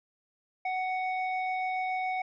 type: tone pair together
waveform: sine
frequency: 745 / 2228 Hz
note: F#5 / C#7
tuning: +12 / +8 cents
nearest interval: octave + perfect fifth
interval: 1896 cents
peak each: -28 / -33 dBFS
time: 0.65-2.22 s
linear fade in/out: 5 ms
effects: tanh soft clip ceiling -25 dBFS